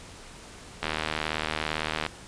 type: click train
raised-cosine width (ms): 0.3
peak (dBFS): -11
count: 97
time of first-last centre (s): 0.83-2.064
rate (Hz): 77.8
effects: pink hiss -46 dBFS RMS until 2.27 s + resampled to 22050 Hz